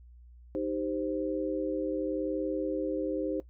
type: chord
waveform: sine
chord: C minor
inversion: first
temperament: equal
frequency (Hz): 311.1 / 392 / 523.3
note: Eb4 / G4 / C5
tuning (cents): 0 / 0 / 0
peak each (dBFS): -32 / -35 / -34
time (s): 0.55-3.4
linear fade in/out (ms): 0
effects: noise-tail reverb RT60 0.1 s tail -17 dB re dry + added 60 Hz sine -50 dBFS peak until 3.49 s